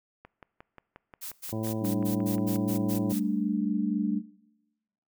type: click train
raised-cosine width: 0.5 ms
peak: -31 dBFS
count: 14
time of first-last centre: 0.25-2.559 s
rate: 5.63 Hz
type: noise bursts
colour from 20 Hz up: blue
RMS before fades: -38 dBFS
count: 10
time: 1.21-3.201 s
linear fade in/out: 20 ms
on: 110 ms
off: 99 ms
type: harmonic tone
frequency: 110 Hz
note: A2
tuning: in tune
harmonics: 1 / 2 / 3 / 4 / 5 / 6 / 7 / 9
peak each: -33 / -34 / -35 / -42 / -39 / -45 / -46 / -47 dBFS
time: 1.52-3.13 s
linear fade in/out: 10 ms
type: chord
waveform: sine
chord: G suspended second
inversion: none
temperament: equal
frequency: 196 / 220 / 293.7 Hz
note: G3 / A3 / D4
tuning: 0 / 0 / 0 cents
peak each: -30 dBFS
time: 1.8-4.22 s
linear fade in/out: 50 ms
effects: noise-tail reverb RT60 1.0 s tail -21 dB re dry